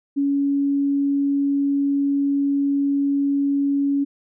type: tone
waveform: sine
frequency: 280.6 Hz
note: C#4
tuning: 21 cents sharp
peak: -17 dBFS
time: 0.16-4.05 s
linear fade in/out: 20 ms
effects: none

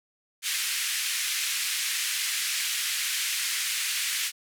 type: band-pass noise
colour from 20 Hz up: pink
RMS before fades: -29 dBFS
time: 0.42-4.32 s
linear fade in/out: 50 ms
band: 1900 to 13000 Hz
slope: 24 dB/octave
effects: none

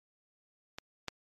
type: clicks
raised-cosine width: 0.2 ms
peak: -23 / -17 dBFS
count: 2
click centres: 0.785 / 1.083 s
effects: MP3 64 kbps

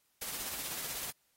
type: noise with tremolo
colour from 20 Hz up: white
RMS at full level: -38 dBFS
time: 0.21-1.11 s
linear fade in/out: 10 ms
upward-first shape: sine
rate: 16 Hz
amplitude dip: 35%
effects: white hiss -74 dBFS RMS until 1.36 s + AAC 48 kbps

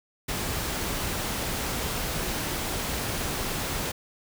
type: noise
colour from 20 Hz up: pink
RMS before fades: -30 dBFS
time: 0.28-3.92 s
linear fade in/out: 10 ms
effects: none

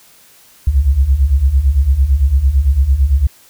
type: beating tone pair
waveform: sine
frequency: 62.4 / 71.3 Hz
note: B1 / C#2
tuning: +19 / +49 cents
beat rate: 8.9 Hz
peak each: -14 / -10 dBFS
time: 0.67-3.27 s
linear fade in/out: 5 ms
effects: white hiss -46 dBFS RMS until 3.49 s

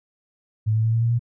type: tone with pitch steps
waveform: sine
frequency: 108.7 / 110.6 / 112.53 / 114.5 / 116.5 / 118.54 Hz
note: A2 / A2 / A2 / A#2 / A#2 / A#2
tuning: -21 / +9 / +39 / -31 / -1 / +29 cents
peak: -17 dBFS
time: 0.66-1.194 s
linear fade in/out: 20 ms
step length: 89 ms
effects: none

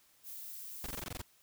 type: noise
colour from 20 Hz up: violet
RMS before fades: -46 dBFS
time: 0.23-1.05 s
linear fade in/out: 50 ms
type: noise bursts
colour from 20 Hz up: pink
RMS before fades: -41 dBFS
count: 9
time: 0.84-1.215 s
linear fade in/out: 0 ms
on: 23 ms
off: 21 ms
effects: white hiss -67 dBFS RMS until 1.42 s

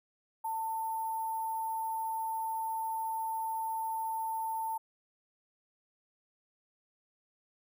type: tone with sample-and-hold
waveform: sine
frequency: 893 Hz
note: A5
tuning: 25 cents sharp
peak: -32 dBFS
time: 0.44-4.78 s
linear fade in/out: 10 ms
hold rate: 11025 Hz
effects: none

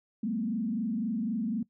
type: tone with frequency modulation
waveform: sine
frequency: 222.7 Hz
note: A3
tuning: 21 cents sharp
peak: -28 dBFS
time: 0.23-1.63 s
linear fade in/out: 5 ms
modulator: 23.9 Hz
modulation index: 1.1
effects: noise-tail reverb RT60 0.1 s tail -20 dB re dry

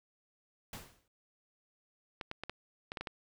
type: noise with exponential decay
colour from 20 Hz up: pink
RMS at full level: -42 dBFS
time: 0.73-1.08 s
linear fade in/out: 2 ms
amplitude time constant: 75 ms
type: clicks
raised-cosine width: 0.3 ms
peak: -23 dBFS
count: 8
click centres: 2.212 / 2.314 / 2.436 / 2.496 / 2.919 / 2.972 / 3.01 / 3.072 s
effects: none

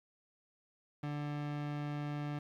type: tone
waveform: 30% pulse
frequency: 146.83 Hz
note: D3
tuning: in tune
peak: -34 dBFS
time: 1.03-2.39 s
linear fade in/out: 5 ms
effects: low-pass 3000 Hz 12 dB/octave + 11-bit

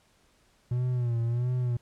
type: tone with vibrato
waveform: triangle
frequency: 120.9 Hz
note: B2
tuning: 36 cents flat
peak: -23 dBFS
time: 0.71-1.77 s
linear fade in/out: 5 ms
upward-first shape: sine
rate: 1.5 Hz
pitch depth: 72 cents each way
effects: pink hiss -65 dBFS RMS until 1.81 s + low-pass 10000 Hz 12 dB/octave

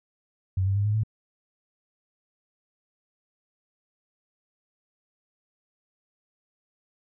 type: tone with pitch steps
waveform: sine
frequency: 94.2 / 97.75 / 101.43 / 105.25 / 109.21 Hz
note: F#2 / G2 / G#2 / G#2 / A2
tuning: +32 / -4 / -40 / +24 / -12 cents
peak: -21 dBFS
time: 0.57-1.035 s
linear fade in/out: 5 ms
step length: 93 ms
effects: none

